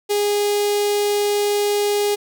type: tone with notch filter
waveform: sawtooth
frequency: 411.4 Hz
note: G#4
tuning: 16 cents flat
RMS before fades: -19 dBFS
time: 0.09-2.16 s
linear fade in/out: 20 ms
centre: 1400 Hz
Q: 0.71
effects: none